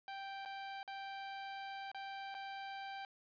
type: tone with dropouts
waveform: sawtooth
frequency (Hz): 784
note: G5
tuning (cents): 0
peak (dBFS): -40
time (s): 0.08-3.05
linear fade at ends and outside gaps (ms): 1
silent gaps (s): 0.451-0.458 / 0.83-0.877 / 1.916-1.946 / 2.343-2.349
effects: resampled to 11025 Hz + 11-bit